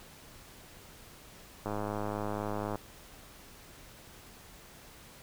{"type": "click train", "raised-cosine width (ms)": 1, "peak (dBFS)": -21, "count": 115, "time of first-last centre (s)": [1.66, 2.756], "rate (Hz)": 104, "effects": ["pink hiss -53 dBFS RMS until 5.22 s"]}